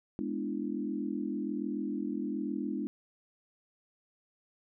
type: chord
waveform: sine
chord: E dominant seventh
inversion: first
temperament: equal with one note detuned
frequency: 207.7 / 246.9 / 293.7 / 335 Hz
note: G#3 / B3 / D4 / E4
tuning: 0 / 0 / 0 / +28 cents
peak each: -37 / -38 / -36 / -39 dBFS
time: 0.19-2.87 s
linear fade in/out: 0 ms
effects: none